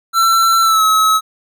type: tone with pitch glide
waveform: square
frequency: 1345 to 1285.7 Hz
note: E6 to E6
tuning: +34 to -44 cents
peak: -10 dBFS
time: 0.13-1.21 s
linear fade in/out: 50 ms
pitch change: -78 cents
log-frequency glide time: 0.62-0.83 s
effects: none